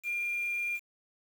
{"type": "tone with quantisation", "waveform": "sine", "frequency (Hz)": 2397, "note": "D7", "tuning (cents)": 35, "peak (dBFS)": -30, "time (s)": [0.03, 0.8], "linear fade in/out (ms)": 50, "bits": 8, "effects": []}